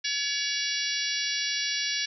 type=harmonic tone; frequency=567 Hz; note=C#5; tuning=39 cents sharp; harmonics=3 / 4 / 5 / 6 / 7 / 8 / 9 / 10; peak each=-35 / -35 / -35 / -35 / -35 / -35 / -35 / -35 dBFS; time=0.04-2.06 s; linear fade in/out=10 ms; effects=none